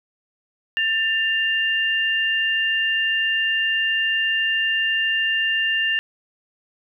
sine tone pair together, 1786.3 / 2794 Hz, A6 / F7, +26 / 0 cents, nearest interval minor sixth, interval 774 cents, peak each -21 dBFS, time 0.77-5.99 s, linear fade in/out 0 ms, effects none

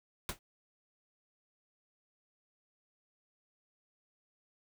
pink noise with exponential decay, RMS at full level -32 dBFS, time 0.29-0.39 s, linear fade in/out 1 ms, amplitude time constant 20 ms, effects none

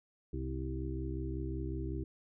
harmonic tone with a mistuned harmonic, 65.41 Hz, C2, in tune, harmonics 1 / 2 / 4 / 5 / 6, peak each -38 / -41 / -46 / -42 / -45 dBFS, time 0.33-2.04 s, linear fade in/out 5 ms, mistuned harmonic 4, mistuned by -25 cents, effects none

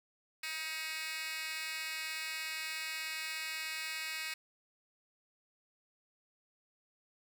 10% pulse tone with high-pass filter, 316.7 Hz, D#4, 31 cents sharp, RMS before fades -40 dBFS, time 0.43-4.34 s, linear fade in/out 5 ms, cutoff 2600 Hz, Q 2.9, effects 11-bit

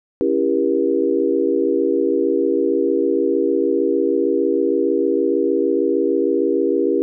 sine chord, C# diminished seventh, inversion none, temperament just, 277.2 / 332.6 / 399.1 / 479 Hz, C#4 / E4 / G4 / Bb4, 0 / +16 / +31 / +47 cents, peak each -22 / -20 / -19 / -21 dBFS, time 0.21-7.02 s, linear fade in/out 0 ms, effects none

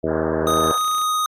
harmonic tone, 79.4 Hz, D#2, 36 cents sharp, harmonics 1 / 2 / 3 / 4 / 5 / 6 / 7 / 8, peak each -32 / -30 / -29 / -26 / -25 / -25 / -31 / -27 dBFS, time 0.03-0.72 s, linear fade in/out 10 ms
pink band-pass noise, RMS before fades -30 dBFS, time 0.06-0.79 s, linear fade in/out 50 ms, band 450 to 1700 Hz, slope 96 dB/octave
square tone with vibrato, 1246 Hz, D#6, 2 cents sharp, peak -19 dBFS, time 0.47-1.26 s, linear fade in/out 2 ms, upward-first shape triangle, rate 18 Hz, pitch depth 10 cents each way
click train, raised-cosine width 0.2 ms, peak -23 dBFS, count 17, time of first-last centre 0.47-1.016 s, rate 29.3 Hz
effects AAC 48 kbps

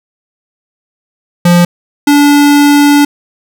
square tone pair in turn, 174.61 / 288.9 Hz, F3 / D4, 0 / -28 cents, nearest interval major sixth, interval 872 cents, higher second, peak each -4 dBFS, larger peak neither, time 1.45-1.65 / 2.07-3.05 s, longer second, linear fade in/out 5 ms, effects none

